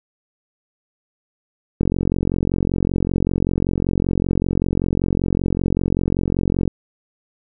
click train, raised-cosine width 3 ms, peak -6 dBFS, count 221, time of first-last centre 1.81-6.677 s, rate 45.2 Hz, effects none

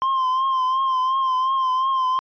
triangle tone with vibrato, 1046.5 Hz, C6, in tune, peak -16 dBFS, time 0.02-2.19 s, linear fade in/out 0 ms, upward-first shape triangle, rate 2.8 Hz, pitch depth 52 cents each way, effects resampled to 11025 Hz

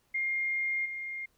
sine tone with level steps, 2122 Hz, C7, 24 cents sharp, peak -28 / -35 dBFS, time 0.14-1.26 s, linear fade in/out 10 ms, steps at 0.85 s, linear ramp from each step 10 ms, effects pink hiss -71 dBFS RMS until 1.37 s

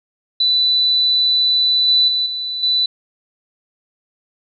sine tone with level steps, 3983 Hz, B7, 14 cents sharp, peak -12 / -10 / -15 / -21 / -13 dBFS, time 0.4-2.86 s, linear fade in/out 5 ms, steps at 1.88 / 2.08 / 2.26 / 2.63 s, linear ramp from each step 2 ms, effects none

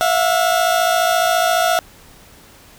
30% pulse tone pair together, 664 / 718.5 Hz, E5 / F5, +12 / +49 cents, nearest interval minor second, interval 137 cents, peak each -14 dBFS, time 0.01-1.79 s, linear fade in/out 0 ms, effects pink hiss -45 dBFS RMS until 2.78 s

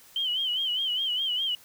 sine tone with vibrato, 3068 Hz, G7, 38 cents flat, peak -25 dBFS, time 0.16-1.55 s, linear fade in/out 2 ms, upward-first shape sine, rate 4.9 Hz, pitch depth 95 cents each way, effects white hiss -54 dBFS RMS until 1.64 s

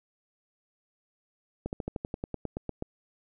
slowing click train, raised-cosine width 2 ms, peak -19 dBFS, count 13, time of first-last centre 1.66-2.824 s, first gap 69 ms, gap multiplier 1.06, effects none

